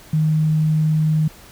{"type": "tone", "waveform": "sine", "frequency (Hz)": 155.56, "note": "D#3", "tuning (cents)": 0, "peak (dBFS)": -14, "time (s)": [0.13, 1.28], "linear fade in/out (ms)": 5, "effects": ["pink hiss -44 dBFS RMS until 1.51 s"]}